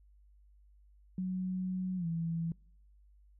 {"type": "tone with pitch glide", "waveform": "sine", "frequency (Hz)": [185, 165.77], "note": ["F#3", "E3"], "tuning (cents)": [0, 10], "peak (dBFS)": -32, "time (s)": [1.18, 2.52], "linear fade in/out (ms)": 2, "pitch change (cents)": -190, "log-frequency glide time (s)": [1.97, 2.06], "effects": ["noise-tail reverb RT60 0.6 s tail -25 dB re dry", "added 50 Hz sine -59 dBFS peak until 3.39 s"]}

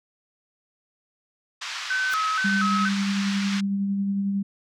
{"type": "band-pass noise", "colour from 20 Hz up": "pink", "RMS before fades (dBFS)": -33, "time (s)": [1.61, 3.61], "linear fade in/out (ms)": 10, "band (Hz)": [1200, 5900], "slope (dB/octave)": 24}
{"type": "tone with vibrato", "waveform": "sine", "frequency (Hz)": 1396.9, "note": "F6", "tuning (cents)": 0, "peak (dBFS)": -22, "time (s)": [1.9, 2.89], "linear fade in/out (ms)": 5, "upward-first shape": "square", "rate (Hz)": 2.1, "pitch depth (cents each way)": 150}
{"type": "noise with exponential growth", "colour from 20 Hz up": "white", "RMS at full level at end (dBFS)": -33, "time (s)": [2.06, 2.14], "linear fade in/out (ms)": 0, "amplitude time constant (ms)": 16}
{"type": "tone with tremolo", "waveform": "sine", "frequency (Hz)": 198.2, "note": "G3", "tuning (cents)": 19, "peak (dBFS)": -21, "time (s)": [2.44, 4.43], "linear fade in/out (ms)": 10, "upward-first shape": "sine", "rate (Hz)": 11, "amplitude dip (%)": 25}
{"effects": []}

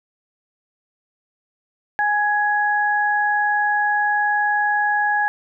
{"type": "tone pair together", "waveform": "sine", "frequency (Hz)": [830.6, 1669.9], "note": ["G#5", "G#6"], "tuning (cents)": [0, 9], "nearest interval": "octave", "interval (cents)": 1209, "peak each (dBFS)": -19, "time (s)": [1.99, 5.28], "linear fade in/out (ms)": 0, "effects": []}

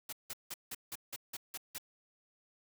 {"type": "noise bursts", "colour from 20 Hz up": "white", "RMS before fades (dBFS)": -42, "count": 9, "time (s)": [0.09, 1.783], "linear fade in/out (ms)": 5, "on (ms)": 37, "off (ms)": 170, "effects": []}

